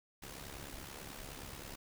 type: noise with amplitude modulation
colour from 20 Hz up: pink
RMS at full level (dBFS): -45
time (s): 0.22-1.76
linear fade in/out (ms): 10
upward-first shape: sine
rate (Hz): 69.4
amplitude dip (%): 65
effects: none